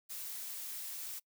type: noise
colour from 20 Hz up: blue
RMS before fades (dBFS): -43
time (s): 0.09-1.2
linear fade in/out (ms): 20
effects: noise-tail reverb RT60 0.1 s tail -24 dB re dry